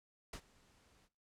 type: noise with ADSR envelope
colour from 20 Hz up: pink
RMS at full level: -45 dBFS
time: 0.33-1.09 s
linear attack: 4 ms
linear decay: 70 ms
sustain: -24 dB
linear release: 43 ms
effects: noise-tail reverb RT60 0.4 s tail -19 dB re dry + low-pass 9000 Hz 12 dB/octave